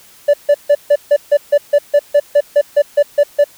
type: tone bursts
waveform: triangle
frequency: 580 Hz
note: D5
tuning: 22 cents flat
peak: -3 dBFS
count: 16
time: 0.28-3.442 s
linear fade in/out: 10 ms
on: 57 ms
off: 150 ms
effects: tanh soft clip ceiling 0 dBFS + white hiss -44 dBFS RMS until 3.57 s